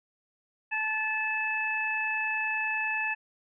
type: harmonic tone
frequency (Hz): 870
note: A5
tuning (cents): -20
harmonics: 1 / 2 / 3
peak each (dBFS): -35 / -31 / -30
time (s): 0.71-3.15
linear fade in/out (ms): 20
effects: none